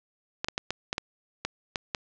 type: clicks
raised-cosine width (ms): 0.2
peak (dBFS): -11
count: 9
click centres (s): 0.445 / 0.485 / 0.579 / 0.706 / 0.929 / 0.981 / 1.45 / 1.758 / 1.948
effects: low-pass 7000 Hz 12 dB/octave